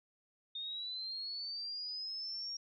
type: linear sweep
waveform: sine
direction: up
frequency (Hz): 3651 to 5600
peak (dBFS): -39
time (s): 0.55-2.57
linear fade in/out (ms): 5
effects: none